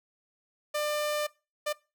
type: tone bursts at uneven times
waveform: sawtooth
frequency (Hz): 597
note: D5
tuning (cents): +28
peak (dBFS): -24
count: 2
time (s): 0.74-1.27 / 1.66-1.73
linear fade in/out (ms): 10
effects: noise-tail reverb RT60 0.3 s tail -22 dB re dry